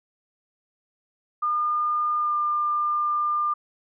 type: tone with pitch glide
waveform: sine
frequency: 1211 to 1199.2 Hz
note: D#6 to D6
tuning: -47 to +36 cents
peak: -21 dBFS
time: 1.42-3.54 s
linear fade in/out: 10 ms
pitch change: -17 cents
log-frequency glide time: 2.17-2.35 s
effects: none